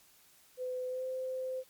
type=tone with pitch glide; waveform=sine; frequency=506 to 516.6 Hz; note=B4 to C5; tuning=+42 to -22 cents; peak=-34 dBFS; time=0.57-1.64 s; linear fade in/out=50 ms; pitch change=+36 cents; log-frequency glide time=0.88-1.05 s; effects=white hiss -63 dBFS RMS until 1.69 s + MP3 96 kbps